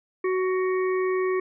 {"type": "harmonic tone", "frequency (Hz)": 372.2, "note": "F#4", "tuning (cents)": 10, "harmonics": [1, 3, 5, 6], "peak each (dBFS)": [-22, -32, -36, -38], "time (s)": [0.24, 1.4], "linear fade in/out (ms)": 5, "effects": []}